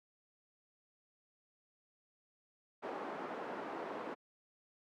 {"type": "band-pass noise", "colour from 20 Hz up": "pink", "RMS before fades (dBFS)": -43, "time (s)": [2.82, 4.15], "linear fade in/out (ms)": 20, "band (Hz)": [320, 1100], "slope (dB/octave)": 12, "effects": ["high-pass 200 Hz 12 dB/octave"]}